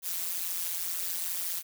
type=noise with amplitude modulation; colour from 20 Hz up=blue; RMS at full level=-29 dBFS; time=0.02-1.63 s; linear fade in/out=50 ms; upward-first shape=sine; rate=175 Hz; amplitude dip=100%; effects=none